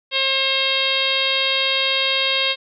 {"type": "harmonic tone with a mistuned harmonic", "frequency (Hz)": 536, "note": "C5", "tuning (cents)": 42, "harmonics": [1, 2, 3, 4, 5, 6, 7, 8, 9], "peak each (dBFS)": [-27, -30, -31, -26, -24, -22, -23, -30, -33], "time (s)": [0.11, 2.56], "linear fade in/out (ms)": 50, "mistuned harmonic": 9, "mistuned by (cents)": -24, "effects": []}